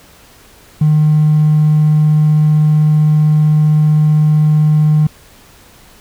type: tone with hard clipping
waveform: triangle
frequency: 152.6 Hz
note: D#3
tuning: 33 cents flat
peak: -7 dBFS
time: 0.81-5.07 s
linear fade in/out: 5 ms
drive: 3 dB
effects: pink hiss -43 dBFS RMS until 6 s